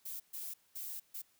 violet noise bursts at uneven times, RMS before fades -43 dBFS, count 4, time 0.05-0.2 / 0.33-0.54 / 0.75-1 / 1.14-1.22 s, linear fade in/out 10 ms, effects white hiss -71 dBFS RMS until 1.39 s

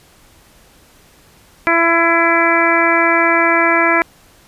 harmonic tone with a mistuned harmonic, 335.1 Hz, E4, 29 cents sharp, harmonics 1 / 2 / 3 / 4 / 5 / 6 / 7, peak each -18 / -18 / -18 / -18 / -18 / -18 / -18 dBFS, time 1.67-4.02 s, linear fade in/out 0 ms, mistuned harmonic 7, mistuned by -16 cents, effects pink hiss -48 dBFS RMS until 4.47 s + resampled to 32000 Hz

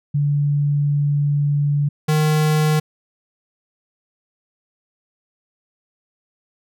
sine / square tone pair in turn, 144.6 / 153.71 Hz, D3 / D#3, -27 / -21 cents, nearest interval minor second, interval 106 cents, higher second, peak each -15 dBFS, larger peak neither, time 0.14-1.89 / 2.08-2.8 s, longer first, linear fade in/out 10 ms, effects none

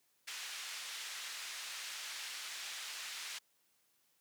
pink band-pass noise, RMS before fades -45 dBFS, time 0.27-3.39 s, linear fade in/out 10 ms, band 2000 to 7500 Hz, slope 12 dB/octave, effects white hiss -75 dBFS RMS until 4.2 s + high-pass 100 Hz 12 dB/octave

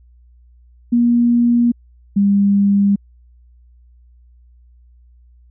sine tone pair in turn, 238.3 / 200.4 Hz, A#3 / G3, +38 / +38 cents, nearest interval minor third, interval 300 cents, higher first, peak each -10 dBFS, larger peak neither, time 0.92-1.72 / 2.16-2.96 s, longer neither, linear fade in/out 10 ms, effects added 60 Hz sine -45 dBFS peak until 5.5 s

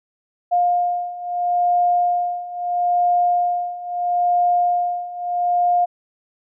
sine beating tone pair, 707 / 707.76 Hz, F5 / F5, +21 / +23 cents, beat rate 0.76 Hz, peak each -21 / -18 dBFS, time 0.51-5.86 s, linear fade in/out 20 ms, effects none

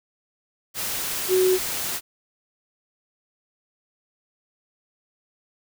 sine tone in noise, 371.1 Hz, F#4, 5 cents sharp, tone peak -16 dBFS, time 1.28-1.59 s, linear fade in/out 50 ms, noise white, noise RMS -28 dBFS, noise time 0.74-2.01 s, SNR +9 dB, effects none

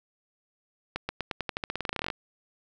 accelerating click train, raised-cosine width 0.3 ms, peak -14 dBFS, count 21, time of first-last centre 0.96-2.102 s, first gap 130 ms, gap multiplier 0.9, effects none

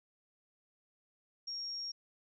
sine tone, 5570 Hz, F8, 5 cents flat, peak -38 dBFS, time 1.47-1.92 s, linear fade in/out 10 ms, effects none

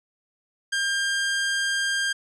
sawtooth tone, 1600 Hz, G6, 35 cents sharp, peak -19 dBFS, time 0.72-2.13 s, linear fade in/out 10 ms, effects resampled to 22050 Hz

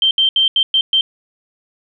sine tone bursts at uneven times, 3136 Hz, G7, in tune, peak -10 dBFS, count 6, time 0.02-0.11 / 0.18-0.29 / 0.36-0.48 / 0.56-0.63 / 0.74-0.81 / 0.93-1.01 s, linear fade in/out 2 ms, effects none

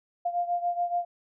sine beating tone pair, 698.5 / 705.5 Hz, F5 / F5, 0 / +17 cents, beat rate 7 Hz, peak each -27 / -31 dBFS, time 0.25-1.05 s, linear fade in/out 10 ms, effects none

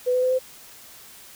sine tone with pitch steps, 498.5 / 504 / 509.6 / 515.2 Hz, B4 / B4 / C5 / C5, +16 / +35 / -46 / -27 cents, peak -18 dBFS, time 0.06-0.392 s, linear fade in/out 20 ms, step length 83 ms, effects white hiss -46 dBFS RMS until 1.35 s

